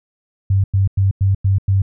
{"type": "tone bursts", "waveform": "sine", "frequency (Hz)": 97.3, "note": "G2", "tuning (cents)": -12, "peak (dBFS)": -11, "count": 6, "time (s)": [0.5, 1.82], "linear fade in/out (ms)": 5, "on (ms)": 140, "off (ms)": 96, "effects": []}